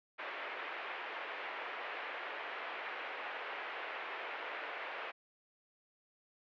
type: band-pass noise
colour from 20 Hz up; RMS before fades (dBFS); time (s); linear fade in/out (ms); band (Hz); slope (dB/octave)
white; -43; 0.18-5.12; 20; 410 to 2500; 24
effects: low-pass 4000 Hz 12 dB/octave